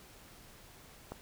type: click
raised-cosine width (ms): 1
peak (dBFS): -26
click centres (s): 1.12
effects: pink hiss -56 dBFS RMS until 1.21 s